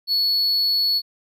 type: tone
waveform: triangle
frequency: 4400 Hz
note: C#8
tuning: 14 cents flat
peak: -16 dBFS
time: 0.07-1.02 s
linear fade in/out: 50 ms
effects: none